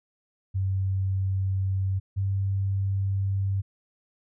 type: tone pair in turn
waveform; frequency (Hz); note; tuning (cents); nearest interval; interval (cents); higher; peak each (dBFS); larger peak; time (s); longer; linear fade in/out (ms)
sine; 95.8 / 97.59; G2 / G2; -39 / -7; unison; 32; second; -23; neither; 0.54-2 / 2.16-3.62; neither; 20
effects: none